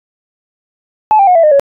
sine tone with pitch steps, 861 / 789.5 / 724 / 663.9 / 608.8 / 558.3 Hz, A5 / G5 / F#5 / E5 / D#5 / C#5, -38 / +12 / -38 / +12 / -38 / +12 cents, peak -3 dBFS, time 1.11-1.596 s, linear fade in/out 0 ms, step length 81 ms, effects tanh soft clip ceiling 0 dBFS

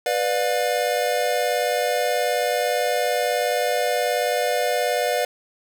square chord, B diminished, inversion none, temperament just, 493.9 / 592.7 / 711.2 Hz, B4 / D5 / F5, 0 / +16 / +31 cents, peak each -25 dBFS, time 0.06-5.25 s, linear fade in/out 2 ms, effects none

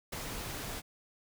pink noise with ADSR envelope, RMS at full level -36 dBFS, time 0.12-0.82 s, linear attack 12 ms, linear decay 9 ms, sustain -4 dB, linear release 36 ms, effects none

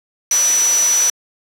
sine tone in noise, 5920 Hz, F#8, in tune, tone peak -12 dBFS, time 0.31-1.1 s, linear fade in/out 2 ms, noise white, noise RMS -21 dBFS, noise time 0.31-1.1 s, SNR +6 dB, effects high-pass 400 Hz 12 dB/octave + low-pass 12000 Hz 12 dB/octave

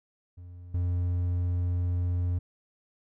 triangle tone with level steps, 88.5 Hz, F2, 23 cents sharp, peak -40 / -23 dBFS, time 0.37-2.39 s, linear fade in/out 10 ms, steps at 0.74 s, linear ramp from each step 5 ms, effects none

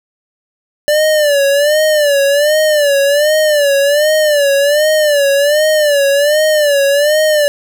square tone with vibrato, 587.3 Hz, D5, in tune, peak -9 dBFS, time 0.88-7.48 s, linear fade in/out 0 ms, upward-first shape sine, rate 1.3 Hz, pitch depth 99 cents each way, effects none

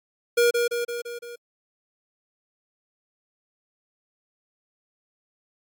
square tone with echo, 475.8 Hz, A#4, 35 cents sharp, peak -17 dBFS, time 0.37-0.51 s, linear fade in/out 10 ms, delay 170 ms, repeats 5, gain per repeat -4 dB, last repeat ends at 1.36 s, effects AAC 64 kbps

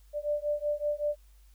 sine beating tone pair, 588 / 593.3 Hz, D5 / D5, +2 / +18 cents, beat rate 5.3 Hz, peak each -31 dBFS, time 0.13-1.16 s, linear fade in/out 50 ms, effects added 50 Hz sine -54 dBFS peak until 1.54 s + white hiss -68 dBFS RMS until 1.54 s

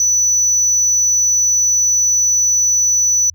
sine tone, 5960 Hz, F#8, 12 cents sharp, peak -9 dBFS, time 0-3.3 s, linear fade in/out 2 ms, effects tanh soft clip ceiling -9 dBFS + added 84 Hz sine -40 dBFS peak until 3.34 s

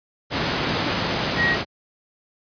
sine tone in noise, 1894 Hz, A#6, 27 cents sharp, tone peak -18 dBFS, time 1.36-1.57 s, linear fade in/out 50 ms, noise pink, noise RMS -22 dBFS, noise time 0.3-1.65 s, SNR +1 dB, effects high-pass 100 Hz 12 dB/octave + resampled to 11025 Hz

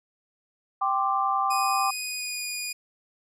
sine chord, G suspended fourth, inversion none, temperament just, 784 / 1045.3 / 1176 Hz, G5 / C6 / D6, 0 / -2 / +2 cents, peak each -26 / -29 / -25 dBFS, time 0.81-1.91 s, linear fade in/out 10 ms
15% pulse tone with pitch glide, 2489 to 2452 Hz, D#7 to D#7, 0 to -26 cents, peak -23 dBFS, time 1.5-2.73 s, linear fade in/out 10 ms, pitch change -26 cents, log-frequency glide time 2-2.45 s
effects none

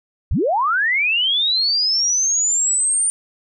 sine linear sweep, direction up, 32.63 to 9060 Hz, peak -15 dBFS, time 0.31-3.1 s, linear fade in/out 0 ms, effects none

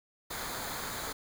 pink noise with comb filter, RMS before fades -38 dBFS, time 0.3-1.13 s, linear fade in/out 10 ms, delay 0.36 ms, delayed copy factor -0.6, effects none

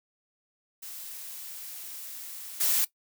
blue noise with level steps, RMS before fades -41 / -25 dBFS, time 0.82-2.85 s, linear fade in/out 10 ms, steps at 2.6 s, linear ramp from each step 10 ms, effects noise-tail reverb RT60 0.1 s tail -18 dB re dry

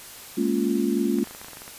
sine chord, Bb minor seventh, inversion third, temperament just, 209.8 / 233.1 / 279.7 / 349.6 Hz, Ab3 / Bb3 / Db4 / F4, +18 / 0 / +16 / +2 cents, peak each -26 dBFS, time 0.37-1.24 s, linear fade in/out 10 ms
clicks, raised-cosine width 0.5 ms, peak -26 dBFS, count 12, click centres 1.186 / 1.242 / 1.273 / 1.31 / 1.349 / 1.415 / 1.446 / 1.484 / 1.533 / 1.571 / 1.619 / 1.679 s
effects white hiss -42 dBFS RMS until 1.78 s + resampled to 32000 Hz

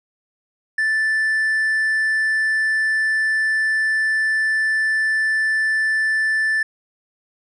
triangle tone with hard clipping, 1760 Hz, A6, in tune, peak -17 dBFS, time 0.78-6.63 s, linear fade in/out 5 ms, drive 5 dB, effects resampled to 22050 Hz

